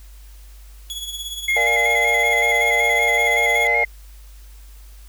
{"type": "tone with tremolo", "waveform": "sawtooth", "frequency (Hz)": 3370, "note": "G#7", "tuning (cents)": 25, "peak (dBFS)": -22, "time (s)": [0.9, 3.67], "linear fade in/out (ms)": 0, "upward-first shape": "triangle", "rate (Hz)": 17, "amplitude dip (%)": 65}
{"type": "tone with vibrato", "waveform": "sine", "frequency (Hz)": 2094, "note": "C7", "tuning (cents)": 1, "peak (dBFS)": -16, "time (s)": [1.48, 3.85], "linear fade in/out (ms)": 5, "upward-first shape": "square", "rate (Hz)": 5.3, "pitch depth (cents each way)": 35}
{"type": "chord", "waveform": "triangle", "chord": "Bb dominant seventh", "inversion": "none", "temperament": "equal", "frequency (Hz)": [466.2, 587.3, 698.5, 830.6], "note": ["Bb4", "D5", "F5", "Ab5"], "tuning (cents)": [0, 0, 0, 0], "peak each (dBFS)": -24, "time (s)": [1.56, 3.84], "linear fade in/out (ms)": 5}
{"effects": ["added 50 Hz sine -39 dBFS peak until 5.08 s", "white hiss -52 dBFS RMS until 5.08 s"]}